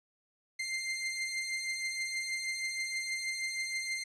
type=beating tone pair; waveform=sawtooth; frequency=2089 / 2095.3 Hz; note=C7 / C7; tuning=-3 / +2 cents; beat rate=6.3 Hz; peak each=-38 / -31 dBFS; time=0.59-4.04 s; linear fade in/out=10 ms; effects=resampled to 22050 Hz